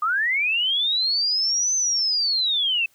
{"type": "linear two-way sweep", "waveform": "sine", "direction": "up then down", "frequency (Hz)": [1190, 6200, 2591], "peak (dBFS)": -19, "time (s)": [0.02, 2.86], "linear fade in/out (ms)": 5, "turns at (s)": 1.75, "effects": ["white hiss -61 dBFS RMS until 2.94 s"]}